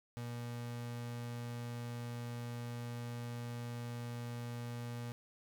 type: tone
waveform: 35% pulse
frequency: 119.5 Hz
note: A#2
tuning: 43 cents sharp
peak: -39 dBFS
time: 0.17-5.12 s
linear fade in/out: 0 ms
effects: none